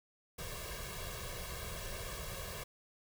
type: noise with comb filter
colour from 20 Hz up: pink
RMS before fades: -43 dBFS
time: 0.38-2.64 s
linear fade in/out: 10 ms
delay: 1.8 ms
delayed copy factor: +0.95
effects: none